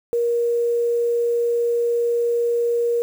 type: tone with quantisation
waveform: sine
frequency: 472.4 Hz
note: A#4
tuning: 23 cents sharp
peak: -17 dBFS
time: 0.13-3.02 s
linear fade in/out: 0 ms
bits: 7
effects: none